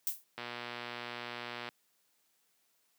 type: noise with exponential decay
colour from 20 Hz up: violet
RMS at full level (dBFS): -29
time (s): 0.07-0.24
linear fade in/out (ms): 0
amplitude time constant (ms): 36
type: click train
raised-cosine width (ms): 0.3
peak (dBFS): -24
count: 158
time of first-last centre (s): 0.38-1.688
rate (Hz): 120
effects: white hiss -74 dBFS RMS until 2.98 s + high-pass 150 Hz 12 dB/octave